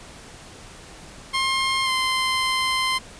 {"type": "tone with pitch glide", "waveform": "15% pulse", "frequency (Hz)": [1063, 1040.5], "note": ["C6", "C6"], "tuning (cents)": [27, -10], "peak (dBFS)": -14, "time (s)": [1.33, 2.99], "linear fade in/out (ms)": 20, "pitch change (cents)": -37, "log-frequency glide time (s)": [1.84, 1.9], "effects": ["pink hiss -43 dBFS RMS until 3.19 s", "resampled to 22050 Hz"]}